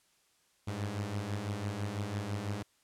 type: beating tone pair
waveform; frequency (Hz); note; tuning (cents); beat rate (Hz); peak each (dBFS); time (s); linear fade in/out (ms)
sawtooth; 98.3 / 104.3; G2 / G#2; +5 / +8; 6; -35 / -32; 0.67-2.63; 10
effects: white hiss -70 dBFS RMS until 2.83 s + low-pass 10000 Hz 12 dB/octave